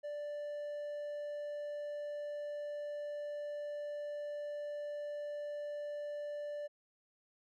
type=tone; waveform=triangle; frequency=587.3 Hz; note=D5; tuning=in tune; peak=-37 dBFS; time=0.03-6.68 s; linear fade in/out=20 ms; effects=none